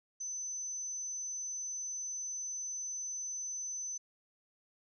sine tone, 6070 Hz, F#8, 43 cents sharp, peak -37 dBFS, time 0.2-3.98 s, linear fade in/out 10 ms, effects none

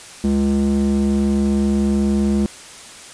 square tone with band-pass filter, 69.3 Hz, C#2, in tune, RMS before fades -17 dBFS, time 0.24-2.46 s, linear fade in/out 0 ms, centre 250 Hz, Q 4.1, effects white hiss -38 dBFS RMS until 3.13 s + resampled to 22050 Hz

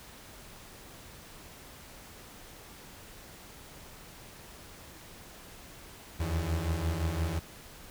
35% pulse beating tone pair, 77.78 / 83.58 Hz, D#2 / E2, 0 / +24 cents, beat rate 5.8 Hz, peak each -32 / -29 dBFS, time 6.19-7.4 s, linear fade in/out 20 ms, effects pink hiss -50 dBFS RMS until 7.9 s

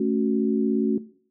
sine chord, F# minor, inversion first, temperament equal, 220 / 277.2 / 370 Hz, A3 / C#4 / F#4, 0 / 0 / 0 cents, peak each -24 / -25 / -24 dBFS, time 0-0.98 s, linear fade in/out 5 ms, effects noise-tail reverb RT60 0.5 s tail -17 dB re dry

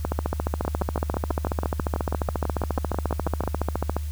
two click trains, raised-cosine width 1 ms, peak -12 / -10 dBFS, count 18 / 57, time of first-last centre 0.65-3.437 / 0.05-3.966 s, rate 6.1 / 14.3 Hz, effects added 75 Hz sine -27 dBFS peak until 4.11 s + white hiss -48 dBFS RMS until 4.11 s

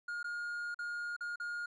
triangle tone with dropouts, 1425 Hz, F6, 34 cents sharp, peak -35 dBFS, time 0.08-1.66 s, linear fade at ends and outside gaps 5 ms, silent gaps 0.23-0.242 / 0.745-0.789 / 1.165-1.207 / 1.359-1.399 s, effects resampled to 24000 Hz

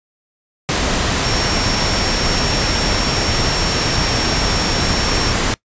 sine tone in noise, 5500 Hz, F8, 27 cents flat, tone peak -23 dBFS, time 1.24-5.32 s, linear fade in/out 0 ms, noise pink, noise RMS -17 dBFS, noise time 0.69-5.54 s, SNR -9 dB, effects noise-tail reverb RT60 0.1 s tail -22 dB re dry + resampled to 16000 Hz

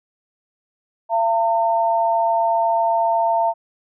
sine tone pair together, 679 / 907 Hz, F5 / A#5, -49 / -48 cents, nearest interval perfect fourth, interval 501 cents, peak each -18 dBFS, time 1.09-3.54 s, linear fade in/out 50 ms, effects none

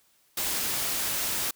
white noise, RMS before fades -29 dBFS, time 0.37-1.51 s, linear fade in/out 5 ms, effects white hiss -65 dBFS RMS until 1.55 s

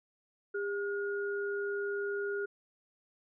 sine tone pair together, 403.2 / 1435 Hz, G4 / F6, +49 / +47 cents, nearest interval octave + minor seventh, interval 2198 cents, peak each -33 / -38 dBFS, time 0.54-2.46 s, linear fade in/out 10 ms, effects none

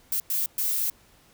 violet noise bursts at uneven times, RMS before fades -26 dBFS, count 3, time 0.12-0.2 / 0.3-0.46 / 0.58-0.9 s, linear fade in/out 2 ms, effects pink hiss -58 dBFS RMS until 1.33 s

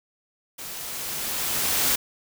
white noise with level ramp, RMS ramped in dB -37 to -21 dBFS, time 0.58-1.96 s, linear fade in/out 10 ms, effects none

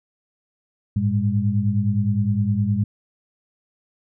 sine tone cluster, 101.8 / 111.5 / 202.4 Hz, G#2 / A2 / G#3, -34 / +23 / -44 cents, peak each -22 dBFS, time 0.96-2.84 s, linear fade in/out 5 ms, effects none

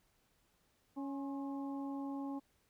harmonic tone with a mistuned harmonic, 277.2 Hz, C#4, in tune, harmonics 1 / 2 / 3 / 4, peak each -39 / -52 / -49 / -54 dBFS, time 0.96-2.4 s, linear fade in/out 20 ms, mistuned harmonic 4, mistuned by -52 cents, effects pink hiss -75 dBFS RMS until 2.69 s

